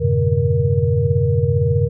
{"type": "tone cluster", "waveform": "sine", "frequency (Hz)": [89.4, 104.7, 126.3, 144.3, 472.7], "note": ["F2", "G#2", "B2", "D3", "A#4"], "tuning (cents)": [41, 15, 39, -30, 24], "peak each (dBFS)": -20, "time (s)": [0, 1.89], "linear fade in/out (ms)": 20, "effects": []}